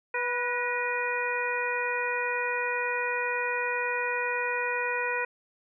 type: harmonic tone with a mistuned harmonic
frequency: 490 Hz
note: B4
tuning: 14 cents flat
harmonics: 1 / 2 / 3 / 4 / 5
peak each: -33 / -33 / -33 / -33 / -33 dBFS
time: 0.14-5.25 s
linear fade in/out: 5 ms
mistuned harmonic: 4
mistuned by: -52 cents
effects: none